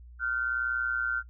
sine tone pair together, 1400 / 1521 Hz, F6 / F#6, +4 / +47 cents, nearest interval minor second, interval 143 cents, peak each -29 / -31 dBFS, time 0.19-1.23 s, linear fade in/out 50 ms, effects noise-tail reverb RT60 0.1 s tail -19 dB re dry + added 60 Hz sine -46 dBFS peak until 1.29 s

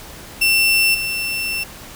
35% pulse tone with level steps, 2700 Hz, E7, 41 cents sharp, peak -11 / -19 dBFS, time 0.41-1.64 s, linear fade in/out 10 ms, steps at 0.94 s, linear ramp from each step 10 ms, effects pink hiss -37 dBFS RMS until 1.95 s

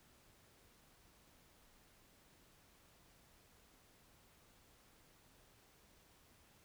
silence, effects pink hiss -68 dBFS RMS until 6.64 s

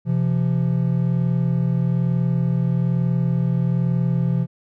triangle tone pair together, 130 / 171.12 Hz, C3 / F3, -11 / -35 cents, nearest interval perfect fourth, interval 476 cents, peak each -18 dBFS, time 0.05-4.47 s, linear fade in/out 50 ms, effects none

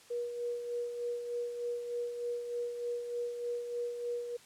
sine tone with tremolo, 479.8 Hz, A#4, 50 cents sharp, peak -32 dBFS, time 0.1-4.37 s, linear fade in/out 10 ms, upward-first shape sine, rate 3.3 Hz, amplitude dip 50%, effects white hiss -58 dBFS RMS until 4.45 s + low-pass 9000 Hz 12 dB/octave

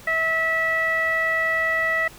sawtooth tone with low-pass filter, 650 Hz, E5, 24 cents flat, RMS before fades -22 dBFS, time 0.07-2.08 s, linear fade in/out 5 ms, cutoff 1900 Hz, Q 8.6, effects pink hiss -45 dBFS RMS until 2.18 s

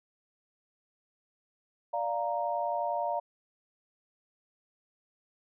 sine chord, Bb major, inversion first, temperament equal, 587.3 / 698.5 / 932.3 Hz, D5 / F5 / Bb5, 0 / 0 / 0 cents, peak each -34 / -32 / -33 dBFS, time 1.93-3.2 s, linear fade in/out 10 ms, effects none

